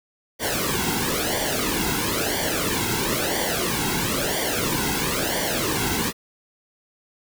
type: noise with flanger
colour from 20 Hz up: pink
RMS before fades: -24 dBFS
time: 0.39-6.13 s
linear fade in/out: 50 ms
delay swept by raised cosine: 0.76 to 1.7 ms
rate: 1 Hz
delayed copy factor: -0.8
effects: none